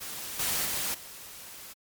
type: noise with level steps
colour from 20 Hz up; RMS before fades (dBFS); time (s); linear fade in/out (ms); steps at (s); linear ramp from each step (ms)
white; -38 / -29 / -31 / -45; 0-1.74; 20; 0.39 / 0.65 / 0.94; 5
effects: MP3 96 kbps